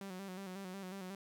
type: tone with vibrato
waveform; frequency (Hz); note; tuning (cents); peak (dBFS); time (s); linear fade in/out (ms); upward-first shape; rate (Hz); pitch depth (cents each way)
sawtooth; 190; F#3; +46; -40; 0.01-1.15; 2; square; 5.5; 58
effects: 12-bit

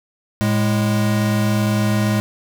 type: tone pair together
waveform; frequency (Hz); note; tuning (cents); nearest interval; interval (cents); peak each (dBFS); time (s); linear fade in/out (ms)
square; 110.03 / 207.7; A2 / G#3; 0 / 0; major seventh; 1100; -19 / -19; 0.41-2.2; 0
effects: none

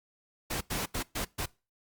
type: noise bursts at uneven times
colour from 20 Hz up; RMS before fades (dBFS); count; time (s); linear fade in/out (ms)
pink; -33; 5; 0.5-0.61 / 0.7-0.86 / 0.94-1.03 / 1.15-1.25 / 1.38-1.46; 10
effects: noise-tail reverb RT60 0.3 s tail -23 dB re dry + Opus 48 kbps

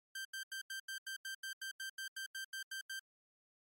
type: tone bursts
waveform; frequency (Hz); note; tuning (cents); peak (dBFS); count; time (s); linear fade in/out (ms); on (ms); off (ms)
sawtooth; 1568; G6; 0; -38; 16; 0.15-2.995; 5; 100; 83
effects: MP3 64 kbps

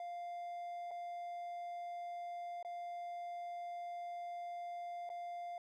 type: tone with dropouts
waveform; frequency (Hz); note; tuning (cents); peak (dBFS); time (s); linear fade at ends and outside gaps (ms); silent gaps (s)
triangle; 698.5; F5; 0; -40; 0-5.58; 2; 0.909-0.913 / 2.628-2.648 / 5.092-5.1
effects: none

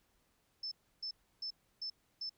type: tone bursts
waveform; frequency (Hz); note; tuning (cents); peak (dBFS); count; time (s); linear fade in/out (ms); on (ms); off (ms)
sine; 5274; E8; 0; -38; 5; 0.63-2.295; 5; 85; 310
effects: pink hiss -75 dBFS RMS until 2.37 s

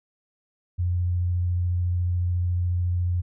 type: tone with vibrato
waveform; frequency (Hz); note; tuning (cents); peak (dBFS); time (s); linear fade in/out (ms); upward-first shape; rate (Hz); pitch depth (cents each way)
sine; 88.6; F2; +25; -21; 0.78-3.22; 20; triangle; 14; 8
effects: none

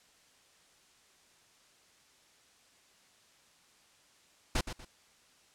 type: noise with echo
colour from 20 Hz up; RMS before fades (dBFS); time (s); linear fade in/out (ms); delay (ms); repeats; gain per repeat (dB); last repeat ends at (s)
pink; -29; 4.55-4.61; 5; 120; 2; -10; 4.85
effects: white hiss -64 dBFS RMS until 5.54 s + low-pass 8000 Hz 12 dB/octave

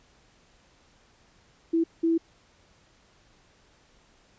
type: tone bursts at uneven times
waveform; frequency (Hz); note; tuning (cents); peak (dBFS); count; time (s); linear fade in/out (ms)
sine; 330; E4; +2; -20; 2; 1.73-1.84 / 2.03-2.18; 10
effects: pink hiss -61 dBFS RMS until 4.38 s + resampled to 16000 Hz

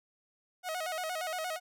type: tone with vibrato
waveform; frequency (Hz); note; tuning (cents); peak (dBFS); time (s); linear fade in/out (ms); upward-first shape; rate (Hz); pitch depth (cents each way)
sawtooth; 681; F5; -44; -30; 0.63-1.6; 50; square; 8.6; 120
effects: none

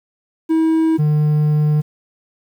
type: tone pair in turn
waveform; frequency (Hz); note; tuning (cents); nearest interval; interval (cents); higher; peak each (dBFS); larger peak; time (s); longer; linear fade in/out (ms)
triangle; 321.7 / 150.86; E4 / D3; -42 / +47; octave + minor second; 1311; first; -10; neither; 0.49-0.98 / 0.98-1.82; second; 20
effects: 8-bit

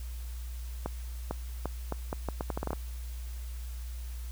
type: accelerating click train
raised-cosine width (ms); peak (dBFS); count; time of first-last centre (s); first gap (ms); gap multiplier
1; -18; 13; 0.86-2.732; 450; 0.77
effects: added 60 Hz sine -36 dBFS peak until 4.31 s + white hiss -53 dBFS RMS until 4.31 s

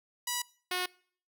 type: tone pair in turn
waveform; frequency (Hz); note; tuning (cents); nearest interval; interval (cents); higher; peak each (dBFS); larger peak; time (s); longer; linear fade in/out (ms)
5% pulse; 976 / 363.1; B5 / F#4; -21 / -33; octave + perfect fourth; 1712; first; -19; neither; 0.27-0.42 / 0.71-0.86; neither; 5
effects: noise-tail reverb RT60 0.5 s tail -23 dB re dry

